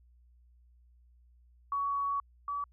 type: tone pair in turn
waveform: sine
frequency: 1124 / 1144.3 Hz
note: C#6 / D6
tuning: +24 / -45 cents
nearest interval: unison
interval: 31 cents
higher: second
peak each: -29 / -32 dBFS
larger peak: first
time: 1.72-2.2 / 2.48-2.64 s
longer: first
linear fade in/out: 2 ms
effects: added 60 Hz sine -59 dBFS peak until 2.72 s